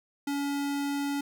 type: tone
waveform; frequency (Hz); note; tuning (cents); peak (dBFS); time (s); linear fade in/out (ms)
square; 283.1; C#4; +37; -29; 0.27-1.21; 5
effects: none